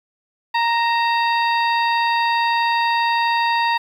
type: harmonic tone with a mistuned harmonic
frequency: 932.3 Hz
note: A#5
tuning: in tune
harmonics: 1 / 2 / 3 / 4 / 5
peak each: -17 / -23 / -27 / -29 / -31 dBFS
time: 0.54-3.78 s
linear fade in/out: 10 ms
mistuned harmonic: 3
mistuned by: -68 cents
effects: 8-bit